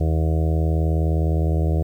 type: harmonic tone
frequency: 79.6 Hz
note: D#2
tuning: 40 cents sharp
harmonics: 1 / 2 / 4 / 5 / 6 / 7 / 8 / 9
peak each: -18 / -24 / -30 / -32 / -34 / -35 / -36 / -37 dBFS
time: 0-1.83 s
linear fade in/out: 10 ms
effects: 9-bit